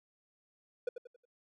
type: tone with echo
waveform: triangle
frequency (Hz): 488.2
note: B4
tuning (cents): -20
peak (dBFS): -28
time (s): 0.87-0.89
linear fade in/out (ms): 5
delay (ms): 91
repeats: 4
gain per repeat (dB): -9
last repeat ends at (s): 1.254
effects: none